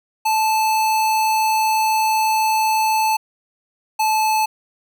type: tone pair in turn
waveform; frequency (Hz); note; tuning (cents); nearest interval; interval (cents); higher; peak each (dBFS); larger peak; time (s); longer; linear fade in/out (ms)
square; 874 / 869; A5 / A5; -12 / -22; unison; 10; first; -16; neither; 0.25-3.17 / 3.99-4.46; first; 10
effects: none